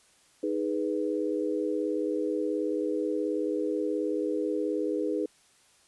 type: chord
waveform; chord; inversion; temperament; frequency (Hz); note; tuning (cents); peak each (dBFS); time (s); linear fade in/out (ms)
sine; G# minor; second; equal; 311.1 / 415.3 / 493.9; D#4 / G#4 / B4; 0 / 0 / 0; -30 / -31 / -32; 0.43-5.26; 5
effects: white hiss -62 dBFS RMS until 5.87 s + resampled to 24000 Hz